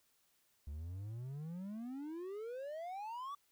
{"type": "exponential sweep", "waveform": "triangle", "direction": "up", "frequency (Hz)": [69.3, 1172], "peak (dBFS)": -40, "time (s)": [0.67, 3.35], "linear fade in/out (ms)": 5, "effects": ["white hiss -75 dBFS RMS until 3.51 s"]}